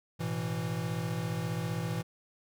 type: chord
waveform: square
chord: A suspended second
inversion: none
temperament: equal with one note detuned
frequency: 108.42 / 123.47 / 164.81 Hz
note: A2 / B2 / E3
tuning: -25 / 0 / 0 cents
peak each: -38 / -38 / -35 dBFS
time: 0.19-2.03 s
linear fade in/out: 20 ms
effects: none